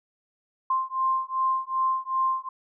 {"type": "beating tone pair", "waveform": "sine", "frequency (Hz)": [1049, 1051.6], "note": ["C6", "C6"], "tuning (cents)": [4, 8], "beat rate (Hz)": 2.6, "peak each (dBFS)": [-26, -26], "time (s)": [0.7, 2.49], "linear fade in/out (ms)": 5, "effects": []}